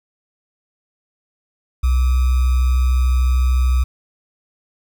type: tone with sample-and-hold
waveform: sine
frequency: 63.3 Hz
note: B1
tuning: 43 cents sharp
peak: -12 dBFS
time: 1.83-3.84 s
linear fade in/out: 10 ms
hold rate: 1225 Hz
effects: none